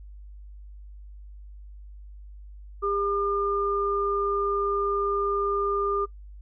sine tone pair together, 402.5 / 1205 Hz, G4 / D6, +46 / +44 cents, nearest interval octave + perfect fifth, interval 1898 cents, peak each -26 dBFS, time 2.82-6.06 s, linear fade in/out 20 ms, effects noise-tail reverb RT60 0.1 s tail -21 dB re dry + added 50 Hz sine -41 dBFS peak until 6.41 s

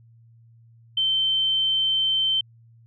sine tone, 3100 Hz, G7, 20 cents flat, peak -19 dBFS, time 0.97-2.41 s, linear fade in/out 5 ms, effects added 115 Hz sine -50 dBFS peak until 2.86 s

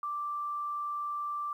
sine tone, 1174.7 Hz, D6, in tune, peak -32 dBFS, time 0.03-1.53 s, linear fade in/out 2 ms, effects 11-bit

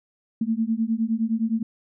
sine beating tone pair, 220 / 229.7 Hz, A3 / A#3, 0 / -25 cents, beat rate 9.7 Hz, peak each -24 dBFS, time 0.41-1.63 s, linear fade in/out 5 ms, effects none

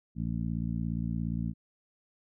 harmonic tone, 57.2 Hz, A#1, 32 cents flat, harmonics 1 / 2 / 3 / 4 / 5, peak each -37 / -36 / -33 / -36 / -44 dBFS, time 0.15-1.54 s, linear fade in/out 50 ms, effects none

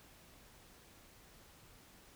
silence, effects pink hiss -61 dBFS RMS until 2.15 s

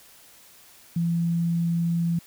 sine tone, 169.1 Hz, E3, 44 cents sharp, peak -21 dBFS, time 0.96-2.19 s, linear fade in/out 5 ms, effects white hiss -52 dBFS RMS until 2.26 s

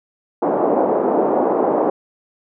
pink band-pass noise, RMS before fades -17 dBFS, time 0.42-1.9 s, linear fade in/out 5 ms, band 290 to 820 Hz, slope 24 dB/octave, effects none

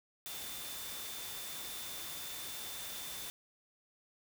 sine tone in noise, 3553 Hz, A7, 16 cents sharp, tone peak -49 dBFS, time 0.26-3.3 s, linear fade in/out 0 ms, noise white, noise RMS -44 dBFS, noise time 0.26-3.3 s, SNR -8 dB, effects none

